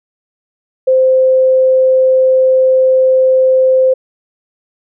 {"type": "tone", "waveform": "sine", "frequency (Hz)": 520, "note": "C5", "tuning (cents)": -11, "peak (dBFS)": -6, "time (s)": [0.87, 3.94], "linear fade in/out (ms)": 10, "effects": []}